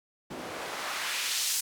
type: noise with band-pass filter sweep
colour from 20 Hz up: white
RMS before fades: -33 dBFS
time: 0.3-1.61 s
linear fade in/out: 10 ms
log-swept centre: 270 to 7500 Hz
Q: 0.78
effects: none